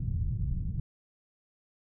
white low-pass noise, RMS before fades -31 dBFS, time 0-0.8 s, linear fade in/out 5 ms, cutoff 130 Hz, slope 24 dB/octave, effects none

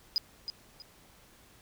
sine tone with echo, 4978 Hz, D#8, in tune, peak -22 dBFS, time 0.16-0.18 s, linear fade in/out 0 ms, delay 320 ms, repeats 2, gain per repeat -11 dB, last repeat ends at 0.82 s, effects tanh soft clip ceiling -23 dBFS + pink hiss -59 dBFS RMS until 1.61 s

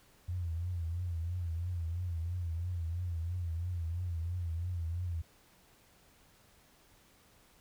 sine tone with vibrato, 85.9 Hz, F2, 28 cents flat, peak -33 dBFS, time 0.28-5.22 s, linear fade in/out 10 ms, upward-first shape triangle, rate 3 Hz, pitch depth 110 cents each way, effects pink hiss -64 dBFS RMS until 7.6 s

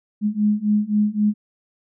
sine beating tone pair, 207.7 / 211.5 Hz, G#3 / G#3, 0 / +32 cents, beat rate 3.8 Hz, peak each -20 / -19 dBFS, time 0.21-1.34 s, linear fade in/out 50 ms, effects none

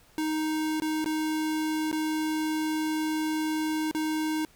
square tone with dropouts, 311.7 Hz, D#4, 3 cents sharp, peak -27 dBFS, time 0.18-4.45 s, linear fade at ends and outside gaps 1 ms, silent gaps 0.8-0.82 / 1.044-1.059 / 1.915-1.927 / 3.912-3.948 s, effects pink hiss -59 dBFS RMS until 4.55 s

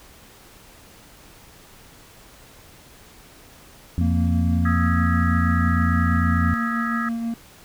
harmonic tone, 86.6 Hz, F2, 14 cents flat, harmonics 1 / 2 / 3, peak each -19 / -25 / -29 dBFS, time 3.98-6.54 s, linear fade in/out 0 ms
triangle tone with tremolo, 230.8 Hz, A#3, 17 cents flat, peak -20 dBFS, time 4.01-7.34 s, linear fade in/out 2 ms, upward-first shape triangle, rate 6.2 Hz, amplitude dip 35%
sine chord, E major seventh, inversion third, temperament equal with one note detuned, 1244.5 / 1318.5 / 1661.2 / 1926 Hz, D#6 / E6 / G#6 / B6, 0 / 0 / 0 / -44 cents, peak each -28 / -30 / -29 / -33 dBFS, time 4.65-7.09 s, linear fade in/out 5 ms
effects pink hiss -48 dBFS RMS until 7.64 s

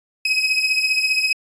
30% pulse beating tone pair, 2531 / 2546 Hz, D#7 / D#7, +29 / +39 cents, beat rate 15 Hz, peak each -18 / -16 dBFS, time 0.25-1.33 s, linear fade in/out 5 ms, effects resampled to 22050 Hz

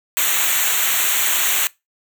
white noise with comb filter, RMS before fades -18 dBFS, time 0.17-1.67 s, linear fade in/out 0 ms, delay 0.2 ms, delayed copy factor -1, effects noise-tail reverb RT60 0.2 s tail -21 dB re dry

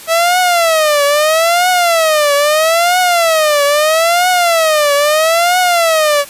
sawtooth tone with vibrato, 646 Hz, E5, 35 cents flat, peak -5 dBFS, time 0.07-6.25 s, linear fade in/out 50 ms, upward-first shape triangle, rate 0.77 Hz, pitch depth 230 cents each way, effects white hiss -33 dBFS RMS until 6.29 s + resampled to 32000 Hz

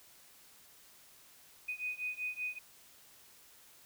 sine beating tone pair, 2489 / 2494.2 Hz, D#7 / D#7, 0 / +4 cents, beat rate 5.2 Hz, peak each -39 / -40 dBFS, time 1.68-2.59 s, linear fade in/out 10 ms, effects white hiss -60 dBFS RMS until 3.85 s

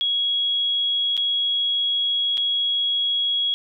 sine tone with dropouts, 3322 Hz, G#7, in tune, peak -19 dBFS, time 0.01-3.54 s, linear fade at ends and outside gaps 0 ms, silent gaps 1.168-1.176 / 2.372-2.378 s, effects none

